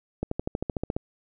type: accelerating click train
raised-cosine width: 2 ms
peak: -14 dBFS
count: 11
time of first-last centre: 0.23-0.965 s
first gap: 84 ms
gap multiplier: 0.97
effects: none